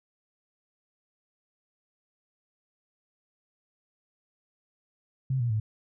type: tone with pitch steps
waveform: sine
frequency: 131.9 / 119.56 / 108.38 Hz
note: C3 / A#2 / A2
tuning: +14 / +44 / -26 cents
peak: -24 dBFS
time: 5.3-5.6 s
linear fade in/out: 5 ms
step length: 100 ms
effects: none